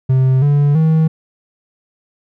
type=tone with pitch steps; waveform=triangle; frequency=130.81 / 144.31 / 159.2 Hz; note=C3 / D3 / D#3; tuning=0 / -30 / +40 cents; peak=-7 dBFS; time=0.09-1.08 s; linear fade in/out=10 ms; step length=330 ms; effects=none